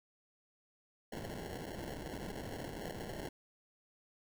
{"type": "noise with sample-and-hold", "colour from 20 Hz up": "white", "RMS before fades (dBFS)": -44, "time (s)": [1.12, 3.29], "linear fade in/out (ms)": 5, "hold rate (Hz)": 1225, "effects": []}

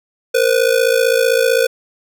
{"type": "ring-modulated tone", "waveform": "square", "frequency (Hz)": 493.9, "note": "B4", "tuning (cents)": 0, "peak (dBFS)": -9, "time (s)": [0.34, 1.67], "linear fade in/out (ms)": 10, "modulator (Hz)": 27.8, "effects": []}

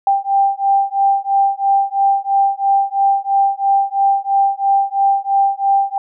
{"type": "beating tone pair", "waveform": "sine", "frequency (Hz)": [788, 791], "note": ["G5", "G5"], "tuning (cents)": [9, 15], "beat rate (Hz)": 3, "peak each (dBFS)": -15, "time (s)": [0.07, 5.98], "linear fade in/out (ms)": 2, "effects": []}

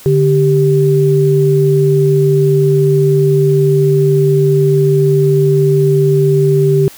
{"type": "tone pair together", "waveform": "sine", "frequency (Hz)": [145.9, 392], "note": ["D3", "G4"], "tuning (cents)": [-11, 0], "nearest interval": "octave + perfect fourth", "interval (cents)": 1711, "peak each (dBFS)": -10, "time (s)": [0.06, 6.88], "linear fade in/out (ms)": 0, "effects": ["white hiss -37 dBFS RMS until 6.97 s"]}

